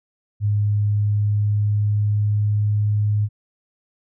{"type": "tone with pitch glide", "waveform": "sine", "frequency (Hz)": [103.7, 104.66], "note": ["G#2", "G#2"], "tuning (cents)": [-2, 14], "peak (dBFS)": -16, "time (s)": [0.4, 3.29], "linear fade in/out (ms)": 50, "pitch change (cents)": 16, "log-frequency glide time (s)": [0.8, 2.87], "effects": []}